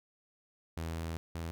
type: tone pair in turn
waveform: sawtooth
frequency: 82 / 82.76 Hz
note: E2 / E2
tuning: -9 / +7 cents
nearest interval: unison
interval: 16 cents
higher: second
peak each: -32 / -33 dBFS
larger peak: first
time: 0.77-1.17 / 1.35-1.51 s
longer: first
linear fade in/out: 0 ms
effects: none